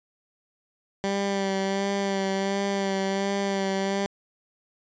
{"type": "tone with vibrato", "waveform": "15% pulse", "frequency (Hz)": 196, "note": "G3", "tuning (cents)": 0, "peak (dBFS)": -18, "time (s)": [1.04, 4.06], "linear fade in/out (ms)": 0, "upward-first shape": "sine", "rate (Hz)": 1.4, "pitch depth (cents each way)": 26, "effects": ["resampled to 16000 Hz"]}